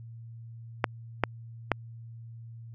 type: clicks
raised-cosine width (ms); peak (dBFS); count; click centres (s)
0.5; -7; 3; 0.842 / 1.237 / 1.717
effects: added 115 Hz sine -42 dBFS peak until 2.74 s + AAC 48 kbps